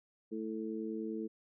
harmonic tone, 110 Hz, A2, in tune, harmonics 2 / 3 / 4, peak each -40 / -40 / -42 dBFS, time 0.31-1.28 s, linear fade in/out 20 ms, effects none

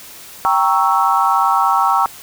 sine chord, G diminished seventh, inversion none, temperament equal, 784 / 932.3 / 1108.7 / 1318.5 Hz, G5 / Bb5 / Db6 / Fb6, 0 / 0 / 0 / 0 cents, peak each -17 dBFS, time 0.45-2.06 s, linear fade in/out 0 ms, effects white hiss -37 dBFS RMS until 2.22 s

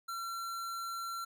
square tone, 1360 Hz, F6, 46 cents flat, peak -38 dBFS, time 0.08-1.25 s, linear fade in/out 10 ms, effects none

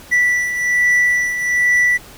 triangle beating tone pair, 1963 / 1964.2 Hz, B6 / B6, -11 / -10 cents, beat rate 1.2 Hz, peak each -19 / -12 dBFS, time 0.11-1.98 s, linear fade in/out 20 ms, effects pink hiss -40 dBFS RMS until 2.17 s

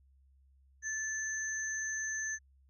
sine tone pair together, 1745 / 6218 Hz, A6 / G8, -15 / -15 cents, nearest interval octave + minor seventh, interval 2200 cents, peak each -36 / -38 dBFS, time 0.82-2.39 s, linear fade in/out 50 ms, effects added 67 Hz sine -62 dBFS peak until 2.69 s

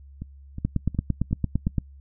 two click trains, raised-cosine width 5 ms, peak -10 / -21 dBFS, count 11 / 5, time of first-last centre 0.65-1.783 / 0.22-1.675 s, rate 8.83 / 2.75 Hz, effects noise-tail reverb RT60 0.1 s tail -25 dB re dry + added 69 Hz sine -44 dBFS peak until 2 s

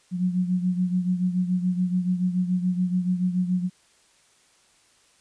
sine beating tone pair, 180 / 187 Hz, F#3 / F#3, -47 / +19 cents, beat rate 7 Hz, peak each -22 / -28 dBFS, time 0.11-3.7 s, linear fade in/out 50 ms, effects white hiss -60 dBFS RMS until 5.2 s + resampled to 22050 Hz

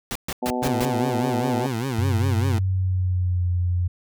pink noise bursts, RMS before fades -28 dBFS, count 5, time 0.11-0.85 s, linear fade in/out 0 ms, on 44 ms, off 130 ms
harmonic tone, 124.3 Hz, B2, 12 cents sharp, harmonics 2 / 3 / 4 / 5 / 6 / 7, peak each -26 / -31 / -31 / -32 / -31 / -31 dBFS, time 0.42-1.67 s, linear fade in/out 10 ms
20% pulse tone with vibrato, 123.47 Hz, B2, in tune, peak -19 dBFS, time 0.62-2.59 s, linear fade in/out 5 ms, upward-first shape sine, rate 5 Hz, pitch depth 190 cents each way
sine tone with pitch glide, 96.3 to 88.82 Hz, G2 to F2, -30 to +30 cents, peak -19 dBFS, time 1.98-3.88 s, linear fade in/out 10 ms, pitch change -140 cents, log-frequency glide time 2.42-3.46 s
effects none

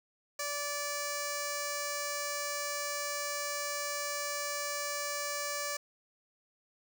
5% pulse tone with notch filter, 580 Hz, D5, 22 cents flat, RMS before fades -36 dBFS, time 0.39-5.77 s, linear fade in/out 5 ms, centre 3300 Hz, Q 1.1, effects none

